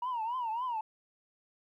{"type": "tone with vibrato", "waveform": "sine", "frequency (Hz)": 947, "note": "A#5", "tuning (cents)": 27, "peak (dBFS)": -30, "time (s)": [0.02, 0.81], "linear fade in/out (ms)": 5, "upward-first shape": "triangle", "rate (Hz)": 3.6, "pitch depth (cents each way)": 170, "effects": ["tanh soft clip ceiling -29 dBFS", "12-bit"]}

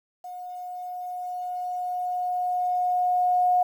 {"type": "tone with level ramp", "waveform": "sine", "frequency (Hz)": 723, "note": "F#5", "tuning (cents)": -40, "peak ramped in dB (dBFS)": [-35, -17], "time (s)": [0.24, 3.63], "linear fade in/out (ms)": 5, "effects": ["9-bit"]}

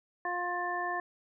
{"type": "harmonic tone", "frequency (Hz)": 353.9, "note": "F4", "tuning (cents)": 23, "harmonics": [1, 2, 3, 5], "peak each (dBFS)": [-40, -35, -36, -36], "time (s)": [0.25, 1], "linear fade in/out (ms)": 2, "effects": []}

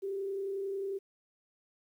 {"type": "tone with frequency modulation", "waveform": "sine", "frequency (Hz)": 392, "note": "G4", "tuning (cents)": 0, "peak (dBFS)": -33, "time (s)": [0.02, 0.99], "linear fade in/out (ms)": 20, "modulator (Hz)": 31.1, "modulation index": 0.33, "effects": ["11-bit"]}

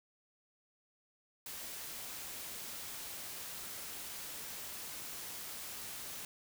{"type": "noise", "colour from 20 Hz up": "white", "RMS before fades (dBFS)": -45, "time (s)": [1.46, 6.25], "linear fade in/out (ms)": 2, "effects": []}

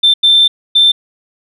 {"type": "tone bursts at uneven times", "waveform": "sine", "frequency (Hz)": 3562, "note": "A7", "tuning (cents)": 21, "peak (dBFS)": -4, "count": 3, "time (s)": [[0.03, 0.14], [0.23, 0.48], [0.75, 0.92]], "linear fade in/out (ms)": 10, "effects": ["tanh soft clip ceiling 0 dBFS"]}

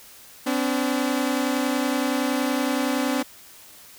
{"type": "tone pair together", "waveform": "sawtooth", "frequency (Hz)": [256, 286.7], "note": ["C4", "D4"], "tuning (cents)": [-38, -42], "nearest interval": "major second", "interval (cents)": 196, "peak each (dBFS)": [-20, -21], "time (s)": [0.46, 3.23], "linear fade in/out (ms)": 10, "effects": ["white hiss -47 dBFS RMS until 3.98 s"]}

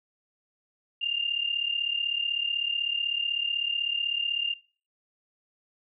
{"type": "tone pair together", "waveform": "sine", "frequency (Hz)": [2794, 2830], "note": ["F7", "F7"], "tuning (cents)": [0, 22], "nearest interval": "unison", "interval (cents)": 22, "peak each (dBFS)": [-28, -31], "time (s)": [1.01, 4.54], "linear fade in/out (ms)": 10, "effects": ["noise-tail reverb RT60 0.4 s tail -19 dB re dry"]}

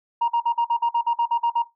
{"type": "tone bursts", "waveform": "sine", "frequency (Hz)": 940, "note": "A#5", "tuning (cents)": 14, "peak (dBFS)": -15, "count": 12, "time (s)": [0.21, 1.625], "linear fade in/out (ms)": 10, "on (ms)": 73, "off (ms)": 49, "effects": ["noise-tail reverb RT60 0.2 s tail -17 dB re dry", "tanh soft clip ceiling -15 dBFS"]}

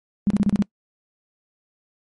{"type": "tone bursts", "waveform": "sine", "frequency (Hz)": 203, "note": "G#3", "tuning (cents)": -39, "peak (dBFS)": -14, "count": 6, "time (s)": [0.27, 0.623], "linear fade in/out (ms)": 0, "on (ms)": 33, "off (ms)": 31, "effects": ["noise-tail reverb RT60 0.1 s tail -24 dB re dry", "MP3 48 kbps"]}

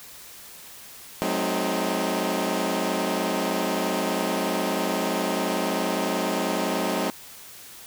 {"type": "chord", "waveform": "15% pulse", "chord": "F# diminished seventh", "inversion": "none", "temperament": "equal with one note detuned", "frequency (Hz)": [185, 215.1, 261.6, 311.1], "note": ["F#3", "A3", "C4", "Eb4"], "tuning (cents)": [0, -39, 0, 0], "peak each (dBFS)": -23, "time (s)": [1.22, 7.1], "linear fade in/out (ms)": 0, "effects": ["white hiss -44 dBFS RMS until 7.86 s"]}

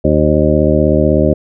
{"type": "harmonic tone", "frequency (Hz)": 76.1, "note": "D#2", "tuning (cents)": -38, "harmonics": [1, 2, 3, 4, 5, 7, 8], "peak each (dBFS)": [-16, -16, -16, -16, -16, -16, -16], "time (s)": [0.04, 1.34], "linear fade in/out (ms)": 10, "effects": []}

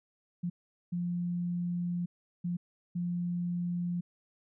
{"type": "tone bursts at uneven times", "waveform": "sine", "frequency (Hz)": 175, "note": "F3", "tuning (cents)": 4, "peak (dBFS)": -30, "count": 4, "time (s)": [[0.43, 0.5], [0.92, 2.06], [2.44, 2.57], [2.95, 4.01]], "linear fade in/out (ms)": 10, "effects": []}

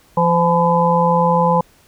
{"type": "harmonic tone with a mistuned harmonic", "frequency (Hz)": 171.1, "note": "F3", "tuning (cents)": -35, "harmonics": [1, 3, 5, 6], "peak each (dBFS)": [-17, -17, -17, -17], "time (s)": [0.17, 1.61], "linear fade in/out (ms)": 5, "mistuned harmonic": 6, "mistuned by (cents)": -35, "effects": ["pink hiss -52 dBFS RMS until 1.87 s"]}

